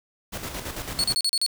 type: noise with tremolo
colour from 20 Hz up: pink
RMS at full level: -32 dBFS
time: 0.32-1.15 s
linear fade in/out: 20 ms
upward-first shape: square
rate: 9 Hz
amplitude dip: 50%
type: tone bursts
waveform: 35% pulse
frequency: 4383 Hz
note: C#8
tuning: 20 cents flat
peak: -19 dBFS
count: 6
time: 0.99-1.463 s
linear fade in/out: 0 ms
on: 48 ms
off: 37 ms
effects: none